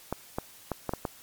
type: clicks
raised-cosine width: 1 ms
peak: -15 dBFS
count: 6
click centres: 0.126 / 0.385 / 0.717 / 0.893 / 0.936 / 1.052 s
effects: white hiss -52 dBFS RMS until 1.22 s + MP3 96 kbps